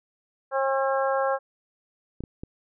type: harmonic tone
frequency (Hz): 269.6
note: C#4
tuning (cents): -48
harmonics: 2 / 3 / 4 / 5 / 6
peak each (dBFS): -24 / -28 / -30 / -32 / -34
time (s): 0.51-1.39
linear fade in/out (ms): 50
type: clicks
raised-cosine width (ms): 3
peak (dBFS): -22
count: 3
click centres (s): 2.206 / 2.238 / 2.435
effects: none